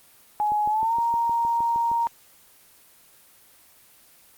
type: tone with pitch glide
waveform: sine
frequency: 840 to 932 Hz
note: G#5 to A#5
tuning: +19 to -1 cents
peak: -20 dBFS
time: 0.4-2.07 s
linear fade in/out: 0 ms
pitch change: +180 cents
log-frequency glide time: 0.68-0.96 s
type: click train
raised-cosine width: 2 ms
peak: -26 dBFS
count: 10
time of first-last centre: 0.52-1.915 s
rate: 6.45 Hz
effects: white hiss -54 dBFS RMS until 4.37 s + Opus 24 kbps